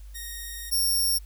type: tone pair in turn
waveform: 5% pulse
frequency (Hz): 1864.7 / 5508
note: A#6 / F8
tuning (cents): 0 / -25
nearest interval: octave + perfect fifth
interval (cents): 1875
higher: second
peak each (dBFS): -25 / -16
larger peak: second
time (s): 0.14-0.71 / 0.71-1.19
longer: first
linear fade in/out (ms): 20
effects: added 50 Hz sine -40 dBFS peak until 1.25 s + white hiss -60 dBFS RMS until 1.25 s